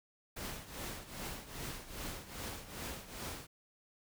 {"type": "noise with tremolo", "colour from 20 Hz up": "pink", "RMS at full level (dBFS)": -41, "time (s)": [0.36, 3.47], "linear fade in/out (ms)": 10, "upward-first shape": "triangle", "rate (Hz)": 2.5, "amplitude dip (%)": 80, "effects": []}